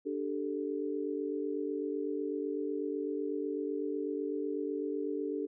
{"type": "chord", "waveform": "sine", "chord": "D suspended fourth", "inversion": "none", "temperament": "equal", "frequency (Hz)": [293.7, 392, 440], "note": ["D4", "G4", "A4"], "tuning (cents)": [0, 0, 0], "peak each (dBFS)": [-36, -37, -37], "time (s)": [0.05, 5.47], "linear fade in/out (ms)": 20, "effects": []}